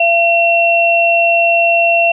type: tone pair together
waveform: sine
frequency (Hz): 680 / 2720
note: F5 / F7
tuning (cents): -46 / -46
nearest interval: 2 octaves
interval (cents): 2400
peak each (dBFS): -11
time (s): 0-2.12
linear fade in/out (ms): 5
effects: none